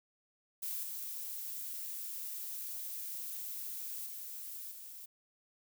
violet noise with level steps, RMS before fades -39 / -42 / -45 / -49 dBFS, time 0.62-5.06 s, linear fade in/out 10 ms, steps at 0.83 / 4.06 / 4.71 s, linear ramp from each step 5 ms, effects none

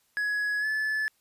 triangle tone with pitch glide, 1679 to 1732.2 Hz, G#6 to A6, +18 to -28 cents, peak -24 dBFS, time 0.17-1.08 s, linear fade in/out 0 ms, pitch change +54 cents, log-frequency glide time 0.6-0.66 s, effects white hiss -69 dBFS RMS until 1.2 s + resampled to 32000 Hz

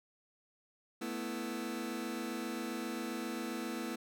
sawtooth chord, A suspended second, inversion none, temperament just, 220 / 247.5 / 330 Hz, A3 / B3 / E4, 0 / +4 / +2 cents, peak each -38 / -37 / -37 dBFS, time 1.01-3.96 s, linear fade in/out 10 ms, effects none

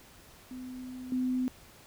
sine tone with level steps, 254.4 Hz, C4, 48 cents flat, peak -39 / -27 dBFS, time 0.51-1.48 s, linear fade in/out 0 ms, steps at 1.12 s, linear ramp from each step 2 ms, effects pink hiss -55 dBFS RMS until 1.86 s

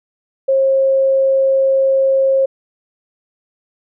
sine tone, 537 Hz, C5, 45 cents sharp, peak -10 dBFS, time 0.48-2.46 s, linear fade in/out 10 ms, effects none

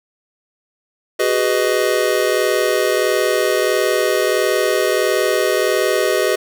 square chord, G# minor seventh, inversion third, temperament just, 373.8 / 415.3 / 498.4 / 623 Hz, F#4 / G#4 / B4 / D#5, +18 / 0 / +16 / +2 cents, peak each -21 dBFS, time 1.19-6.36 s, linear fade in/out 10 ms, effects none

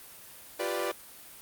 sawtooth chord, G dominant seventh, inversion third, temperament equal, 349.2 / 392 / 493.9 / 587.3 Hz, F4 / G4 / B4 / D5, 0 / 0 / 0 / 0 cents, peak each -32 / -32 / -31 / -30 dBFS, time 0.59-0.92 s, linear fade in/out 10 ms, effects white hiss -49 dBFS RMS until 1.41 s + Opus 32 kbps

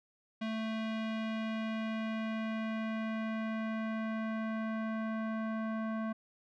square tone with low-pass filter sweep, 221.1 Hz, A3, 9 cents sharp, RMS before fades -36 dBFS, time 0.41-6.13 s, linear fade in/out 10 ms, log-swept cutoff 3200 to 1400 Hz, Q 1.5, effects none

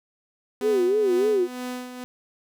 sawtooth tone with tremolo, 250 Hz, B3, 21 cents sharp, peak -25 dBFS, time 0.61-2.04 s, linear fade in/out 0 ms, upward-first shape sine, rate 2.1 Hz, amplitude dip 60%
sine tone with vibrato, 391.9 Hz, G4, in tune, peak -18 dBFS, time 0.61-1.48 s, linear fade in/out 50 ms, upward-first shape sine, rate 3.3 Hz, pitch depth 170 cents each way
effects none

